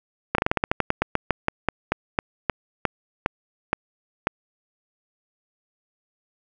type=slowing click train; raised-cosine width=0.5 ms; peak=-4 dBFS; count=22; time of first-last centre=0.35-4.271 s; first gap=33 ms; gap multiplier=1.15; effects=none